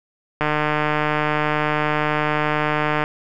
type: click train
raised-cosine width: 0.5 ms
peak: -5 dBFS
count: 398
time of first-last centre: 0.41-3.039 s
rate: 151 Hz
effects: none